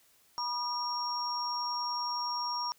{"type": "tone cluster", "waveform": "sine", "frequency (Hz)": [970, 1209, 5560], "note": ["B5", "D6", "F8"], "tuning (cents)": [-31, 50, -9], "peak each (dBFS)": [-34, -40, -35], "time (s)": [0.38, 2.72], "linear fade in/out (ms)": 0, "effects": ["white hiss -65 dBFS RMS until 2.78 s"]}